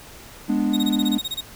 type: chord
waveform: triangle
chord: G# diminished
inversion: none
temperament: equal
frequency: 207.7 / 246.9 / 293.7 Hz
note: G#3 / B3 / D4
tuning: 0 / 0 / 0 cents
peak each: -21 dBFS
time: 0.48-1.19 s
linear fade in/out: 20 ms
type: tone bursts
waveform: 40% pulse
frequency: 3755 Hz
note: A#7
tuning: 12 cents sharp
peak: -23 dBFS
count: 11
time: 0.73-1.41 s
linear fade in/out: 10 ms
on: 40 ms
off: 24 ms
effects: pink hiss -43 dBFS RMS until 1.55 s